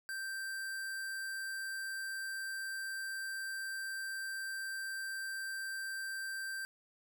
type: tone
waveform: square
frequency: 1568 Hz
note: G6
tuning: in tune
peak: -39 dBFS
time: 0.09-6.65 s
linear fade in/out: 0 ms
effects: none